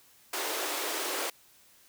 pink high-pass noise, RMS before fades -33 dBFS, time 0.33-1.3 s, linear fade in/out 5 ms, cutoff 320 Hz, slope 48 dB/octave, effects white hiss -60 dBFS RMS until 1.88 s

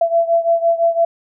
sine beating tone pair, 670 / 675.9 Hz, E5 / E5, +28 / +43 cents, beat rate 5.9 Hz, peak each -14 / -17 dBFS, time 0.01-1.05 s, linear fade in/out 5 ms, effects none

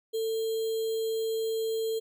sine tone with sample-and-hold, 446.3 Hz, A4, 25 cents sharp, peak -27 dBFS, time 0.13-2 s, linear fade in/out 20 ms, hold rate 3675 Hz, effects none

